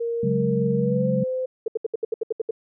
sine tone with pitch glide, 466.2 to 514.3 Hz, A#4 to C5, 0 to -30 cents, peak -23 dBFS, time 0-1.46 s, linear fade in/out 10 ms, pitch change +170 cents, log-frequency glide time 0.75-1.08 s
sine chord, C# suspended fourth, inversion none, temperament just, 138.59 / 184.79 / 207.9 Hz, C#3 / F#3 / G#3, 0 / -2 / +2 cents, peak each -25 dBFS, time 0.23-1.24 s, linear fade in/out 5 ms
sine tone bursts, 447.8 Hz, A4, 30 cents sharp, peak -20 dBFS, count 10, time 1.66-2.509 s, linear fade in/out 5 ms, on 21 ms, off 71 ms
effects none

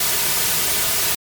white noise with comb filter, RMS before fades -19 dBFS, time 0-1.15 s, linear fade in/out 5 ms, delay 3.7 ms, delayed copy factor -0.55, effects MP3 96 kbps

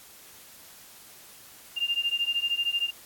sine beating tone pair, 2794 / 2807 Hz, F7 / F7, 0 / +8 cents, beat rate 13 Hz, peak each -28 / -28 dBFS, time 1.76-2.91 s, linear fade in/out 20 ms, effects white hiss -50 dBFS RMS until 3.05 s + AAC 64 kbps

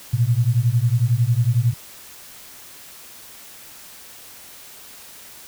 sine beating tone pair, 113.7 / 124.7 Hz, A#2 / B2, -43 / +17 cents, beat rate 11 Hz, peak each -18 dBFS, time 0.13-1.74 s, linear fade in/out 10 ms, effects white hiss -42 dBFS RMS until 5.47 s

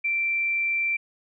sine tone, 2349 Hz, D7, in tune, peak -22 dBFS, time 0.04-0.97 s, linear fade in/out 10 ms, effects none

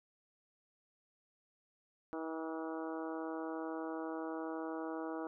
harmonic tone with a mistuned harmonic, 160.7 Hz, E3, 44 cents flat, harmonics 2 / 3 / 4 / 5 / 6 / 7 / 8 / 9, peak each -41 / -45 / -47 / -49 / -51 / -52 / -53 / -54 dBFS, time 2.13-5.27 s, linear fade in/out 0 ms, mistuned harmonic 7, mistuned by +27 cents, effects none

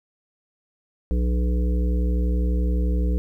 harmonic tone with a mistuned harmonic, 60.4 Hz, B1, 38 cents flat, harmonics 1 / 3 / 5 / 7 / 8, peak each -19 / -29 / -33 / -36 / -37 dBFS, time 1.11-3.18 s, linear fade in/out 0 ms, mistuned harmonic 8, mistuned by +40 cents, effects 10-bit

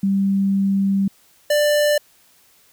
sine / square tone pair in turn, 196 / 591.6 Hz, G3 / D5, 0 / +13 cents, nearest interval octave + perfect fifth, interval 1913 cents, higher second, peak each -15 / -15 dBFS, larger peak neither, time 0.03-1.08 / 1.5-1.98 s, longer first, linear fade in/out 5 ms, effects white hiss -55 dBFS RMS until 2.72 s

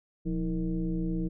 sine tone with frequency modulation, 174.61 Hz, F3, in tune, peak -27 dBFS, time 0.25-1.29 s, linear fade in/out 20 ms, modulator 146 Hz, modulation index 1.2, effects none

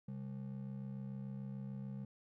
triangle ring-modulated tone, 166.3 Hz, E3, 16 cents sharp, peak -37 dBFS, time 0.08-2.05 s, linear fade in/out 5 ms, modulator 33.4 Hz, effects none

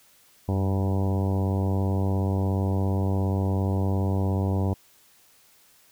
harmonic tone with a mistuned harmonic, 97.2 Hz, G2, 14 cents flat, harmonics 1 / 2 / 3 / 4 / 5 / 6 / 7 / 8 / 9 / 10, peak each -23 / -29 / -33 / -35 / -37 / -39 / -40 / -41 / -42 / -43 dBFS, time 0.48-4.74 s, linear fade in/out 10 ms, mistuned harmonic 1, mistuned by -69 cents, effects white hiss -58 dBFS RMS until 5.91 s

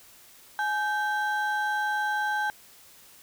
triangle ring-modulated tone, 1200 Hz, D6, 37 cents sharp, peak -20 dBFS, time 0.59-2.5 s, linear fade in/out 0 ms, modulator 359 Hz, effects white hiss -53 dBFS RMS until 3.22 s

